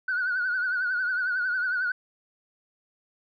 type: tone with vibrato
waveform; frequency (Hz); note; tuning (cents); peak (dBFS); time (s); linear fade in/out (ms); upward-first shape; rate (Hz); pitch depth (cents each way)
sine; 1480; F#6; 0; -23; 0.08-1.92; 5; triangle; 11; 87
effects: tanh soft clip ceiling -20 dBFS